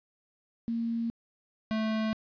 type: tone pair in turn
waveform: sine / square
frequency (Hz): 230.9 / 219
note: A#3 / A3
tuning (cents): -16 / -8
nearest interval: minor second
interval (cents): 92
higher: first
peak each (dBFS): -28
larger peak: neither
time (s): 0.68-1.1 / 1.71-2.13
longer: neither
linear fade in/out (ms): 0
effects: resampled to 11025 Hz + 10-bit